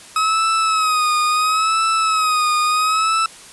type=tone with vibrato; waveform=40% pulse; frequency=1272 Hz; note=D#6; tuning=38 cents sharp; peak=-14 dBFS; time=0.16-3.26 s; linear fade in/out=2 ms; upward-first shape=sine; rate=0.73 Hz; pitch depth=63 cents each way; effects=white hiss -40 dBFS RMS until 3.52 s + resampled to 24000 Hz